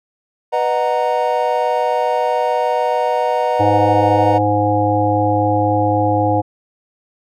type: chord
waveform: triangle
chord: B major seventh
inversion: none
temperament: equal with one note detuned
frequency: 493.9 / 613 / 740 / 932.3 Hz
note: B4 / D#5 / F#5 / A#5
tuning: 0 / -26 / 0 / 0 cents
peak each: -18 dBFS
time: 0.52-4.39 s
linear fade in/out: 20 ms
type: harmonic tone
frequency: 103.83 Hz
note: G#2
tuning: in tune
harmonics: 1 / 3 / 5 / 7 / 8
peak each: -19 / -19 / -19 / -19 / -19 dBFS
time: 3.59-6.42 s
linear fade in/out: 20 ms
effects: none